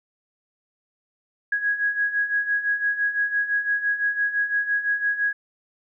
sine beating tone pair, 1654 / 1659.9 Hz, G#6 / G#6, -8 / -1 cents, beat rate 5.9 Hz, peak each -27 / -22 dBFS, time 1.52-5.33 s, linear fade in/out 5 ms, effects none

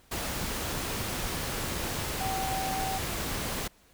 sine tone in noise, 766 Hz, G5, 40 cents flat, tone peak -31 dBFS, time 2.2-2.99 s, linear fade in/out 10 ms, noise pink, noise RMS -33 dBFS, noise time 0.11-3.68 s, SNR -1 dB, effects pink hiss -61 dBFS RMS until 3.93 s

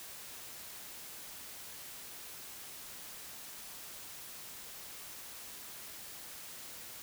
silence, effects white hiss -48 dBFS RMS until 7.02 s

